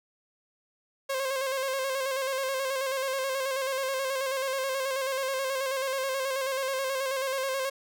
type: tone with vibrato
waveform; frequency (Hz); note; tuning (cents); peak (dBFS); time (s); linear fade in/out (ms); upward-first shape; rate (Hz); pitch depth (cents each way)
sawtooth; 534; C5; +35; -24; 1.09-7.7; 10; square; 9.3; 39
effects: none